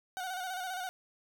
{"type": "tone with vibrato", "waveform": "30% pulse", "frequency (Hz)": 740, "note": "F#5", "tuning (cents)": 0, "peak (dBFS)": -33, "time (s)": [0.17, 0.89], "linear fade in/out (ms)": 0, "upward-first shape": "square", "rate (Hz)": 15, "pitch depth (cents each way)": 44, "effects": ["10-bit"]}